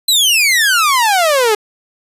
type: exponential sweep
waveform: sawtooth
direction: down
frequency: 4124 to 410 Hz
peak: -6 dBFS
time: 0.08-1.55 s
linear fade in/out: 5 ms
effects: resampled to 32000 Hz